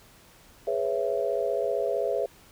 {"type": "chord", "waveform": "sine", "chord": "C# minor seventh", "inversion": "second", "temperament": "just", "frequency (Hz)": [415.8, 498.9, 554.4, 665.2], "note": ["G#4", "B4", "C#5", "E5"], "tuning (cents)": [2, 17, 0, 16], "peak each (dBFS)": -30, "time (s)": [0.67, 2.26], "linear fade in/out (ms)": 5, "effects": ["pink hiss -55 dBFS RMS until 2.51 s"]}